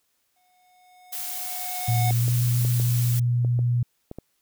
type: tone with exponential growth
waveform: square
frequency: 730 Hz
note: F#5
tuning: 24 cents flat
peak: -26 dBFS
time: 0.36-2.11 s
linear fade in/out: 5 ms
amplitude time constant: 380 ms
type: noise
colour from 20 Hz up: blue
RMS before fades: -32 dBFS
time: 1.12-3.2 s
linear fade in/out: 10 ms
type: tone with pitch glide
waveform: sine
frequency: 115.6 to 121.07 Hz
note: A#2 to B2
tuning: -14 to -34 cents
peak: -19 dBFS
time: 1.88-3.83 s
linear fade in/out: 5 ms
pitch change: +80 cents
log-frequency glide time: 2.04-2.34 s
type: clicks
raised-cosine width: 2 ms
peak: -22 dBFS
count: 8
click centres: 2.109 / 2.281 / 2.65 / 2.799 / 3.448 / 3.591 / 4.114 / 4.186 s
effects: white hiss -71 dBFS RMS until 4.41 s